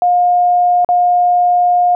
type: tone with dropouts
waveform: sine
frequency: 712 Hz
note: F5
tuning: 33 cents sharp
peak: -8 dBFS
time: 0.02-1.95 s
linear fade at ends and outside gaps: 1 ms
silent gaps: 0.847-0.889 s
effects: none